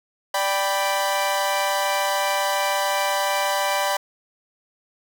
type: chord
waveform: sawtooth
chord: G major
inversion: second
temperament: equal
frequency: 587.3 / 784 / 987.8 Hz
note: D5 / G5 / B5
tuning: 0 / 0 / 0 cents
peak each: -21 dBFS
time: 0.34-3.97 s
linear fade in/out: 5 ms
effects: none